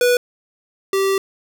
square tone pair in turn, 490 / 388.9 Hz, B4 / G4, -14 / -14 cents, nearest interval major third, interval 400 cents, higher first, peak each -13 / -16 dBFS, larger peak first, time 0.01-0.17 / 0.93-1.18 s, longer second, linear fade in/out 2 ms, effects none

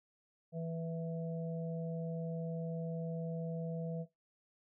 harmonic tone, 164.81 Hz, E3, in tune, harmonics 1 / 3 / 4, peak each -38 / -44 / -45 dBFS, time 0.52-4.06 s, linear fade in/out 50 ms, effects noise-tail reverb RT60 0.2 s tail -18 dB re dry

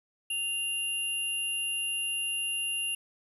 sine tone pair together, 2794 / 11176 Hz, F7 / F9, 0 / 0 cents, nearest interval 2 octaves, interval 2400 cents, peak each -30 / -35 dBFS, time 0.3-2.95 s, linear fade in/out 5 ms, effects 10-bit

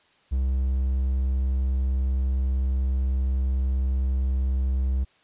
triangle tone, 65.41 Hz, C2, in tune, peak -19 dBFS, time 0.31-5.05 s, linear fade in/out 20 ms, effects white hiss -61 dBFS RMS until 5.23 s + resampled to 8000 Hz

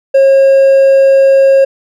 triangle tone with hard clipping, 542 Hz, C#5, 39 cents flat, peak -4 dBFS, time 0.14-1.65 s, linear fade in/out 10 ms, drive 5 dB, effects none

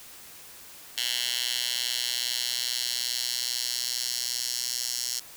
10% pulse tone with high-pass filter sweep, 122.4 Hz, B2, 15 cents flat, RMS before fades -30 dBFS, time 0.97-5.2 s, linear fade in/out 10 ms, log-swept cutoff 3300 to 5300 Hz, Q 2.1, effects white hiss -47 dBFS RMS until 5.36 s

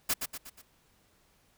white noise with echo, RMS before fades -28 dBFS, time 0.09-0.14 s, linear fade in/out 10 ms, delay 120 ms, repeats 4, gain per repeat -6 dB, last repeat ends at 0.62 s, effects pink hiss -67 dBFS RMS until 1.57 s

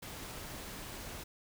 pink noise, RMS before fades -45 dBFS, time 0.02-1.24 s, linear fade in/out 10 ms, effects none

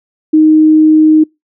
sine tone, 311.1 Hz, D#4, in tune, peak -3 dBFS, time 0.33-1.24 s, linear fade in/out 10 ms, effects noise-tail reverb RT60 0.2 s tail -26 dB re dry

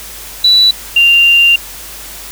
sine tone pair in turn, 3951 / 2784 Hz, B7 / F7, 0 / -6 cents, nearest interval tritone, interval 606 cents, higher first, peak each -4 dBFS, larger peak neither, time 0.44-0.71 / 0.96-1.56 s, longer second, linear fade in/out 5 ms, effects added 50 Hz sine -37 dBFS peak until 2.31 s + white hiss -29 dBFS RMS until 2.31 s

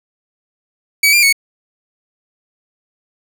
sawtooth tone with pitch steps, 2276 / 2388 / 2217 Hz, C#7 / D7 / C#7, +45 / +28 / 0 cents, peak -5 dBFS, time 1.03-1.327 s, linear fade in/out 5 ms, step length 99 ms, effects none

